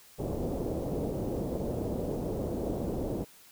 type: low-pass noise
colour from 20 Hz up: white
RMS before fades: -33 dBFS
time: 0.18-3.25 s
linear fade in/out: 20 ms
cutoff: 530 Hz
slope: 24 dB/octave
effects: white hiss -56 dBFS RMS until 3.51 s